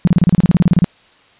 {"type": "tone bursts", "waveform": "sine", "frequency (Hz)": 174.61, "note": "F3", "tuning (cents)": 0, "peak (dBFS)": -6, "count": 15, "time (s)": [0.05, 0.844], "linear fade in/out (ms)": 0, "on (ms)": 24, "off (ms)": 31, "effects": ["white hiss -49 dBFS RMS until 1.39 s", "resampled to 8000 Hz"]}